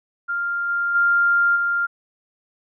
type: tone with level steps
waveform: sine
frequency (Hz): 1396.9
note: F6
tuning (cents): 0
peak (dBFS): -21 / -19 / -14 / -18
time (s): 0.28-1.87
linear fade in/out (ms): 20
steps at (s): 0.68 / 0.94 / 1.55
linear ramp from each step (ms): 20
effects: none